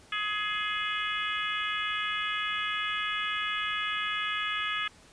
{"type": "harmonic tone", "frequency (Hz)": 420.2, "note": "G#4", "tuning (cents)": 20, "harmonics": [3, 4, 5, 6, 7, 8], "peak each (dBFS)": [-34, -35, -36, -37, -37, -38], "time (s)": [0.12, 4.88], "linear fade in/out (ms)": 5, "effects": ["pink hiss -56 dBFS RMS until 5.12 s", "resampled to 22050 Hz"]}